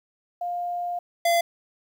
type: tone pair in turn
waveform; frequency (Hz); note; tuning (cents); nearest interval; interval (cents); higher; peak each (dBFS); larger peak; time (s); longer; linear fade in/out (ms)
sine / square; 704 / 683.2; F5 / F5; +14 / -38; minor second; 52; first; -26 / -19; second; 0.41-0.99 / 1.25-1.41; first; 5
effects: 10-bit